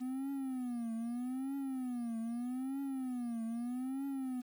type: tone with vibrato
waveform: triangle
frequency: 250 Hz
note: B3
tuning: 21 cents sharp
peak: -34 dBFS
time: 0-4.42 s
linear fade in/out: 20 ms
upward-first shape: triangle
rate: 0.8 Hz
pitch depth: 190 cents each way
effects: 10-bit